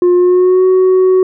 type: tone with pitch glide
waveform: sine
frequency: 355.7 to 372.7 Hz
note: F4 to F#4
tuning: +32 to +13 cents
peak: -3 dBFS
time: 0.02-1.23 s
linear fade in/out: 2 ms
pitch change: +81 cents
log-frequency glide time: 0.15-0.65 s
effects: tanh soft clip ceiling -5 dBFS